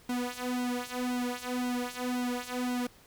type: tone with flanger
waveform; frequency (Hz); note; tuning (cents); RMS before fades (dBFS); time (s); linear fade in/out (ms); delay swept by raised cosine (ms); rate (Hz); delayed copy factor
sawtooth; 247.5; B3; +4; -33; 0.09-2.87; 5; 1.7 to 4; 1.9; -0.95
effects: pink hiss -58 dBFS RMS until 3.06 s